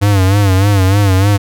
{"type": "tone with vibrato", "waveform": "square", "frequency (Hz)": 98, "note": "G2", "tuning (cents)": 0, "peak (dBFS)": -8, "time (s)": [0.01, 1.38], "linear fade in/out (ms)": 20, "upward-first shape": "sine", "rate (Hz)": 3.3, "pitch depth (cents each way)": 89, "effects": []}